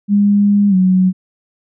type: tone with pitch glide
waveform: sine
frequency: 203.5 to 185.54 Hz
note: G#3 to F#3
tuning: -35 to +5 cents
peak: -8 dBFS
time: 0.08-1.13 s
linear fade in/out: 50 ms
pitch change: -160 cents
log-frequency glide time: 0.69-0.75 s
effects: none